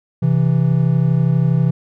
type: tone pair together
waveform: triangle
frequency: 132.44 / 164.81 Hz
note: C3 / E3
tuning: +21 / 0 cents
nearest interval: major third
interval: 379 cents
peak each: -13 dBFS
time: 0.22-1.71 s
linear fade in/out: 10 ms
effects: none